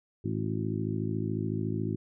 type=harmonic tone with a mistuned harmonic; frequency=53.9 Hz; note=A1; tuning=35 cents flat; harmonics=2 / 3 / 4 / 5 / 6 / 7; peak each=-33 / -35 / -36 / -37 / -38 / -38 dBFS; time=0.24-1.96 s; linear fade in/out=10 ms; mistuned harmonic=7; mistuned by=-44 cents; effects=none